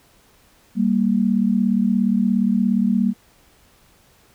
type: tone pair together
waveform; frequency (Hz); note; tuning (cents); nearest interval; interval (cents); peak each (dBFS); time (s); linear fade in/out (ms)
sine; 196.01 / 233.1; G3 / A#3; 0 / 0; minor third; 300; -18; 0.75-3.14; 50
effects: pink hiss -55 dBFS RMS until 4.34 s